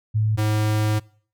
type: tone pair in turn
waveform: sine / square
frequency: 108.2 / 107.08 Hz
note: A2 / A2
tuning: -29 / -47 cents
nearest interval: unison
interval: 18 cents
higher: first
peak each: -17 / -19 dBFS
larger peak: first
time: 0.14-0.37 / 0.37-1 s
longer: second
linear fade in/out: 20 ms
effects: noise-tail reverb RT60 0.5 s tail -23 dB re dry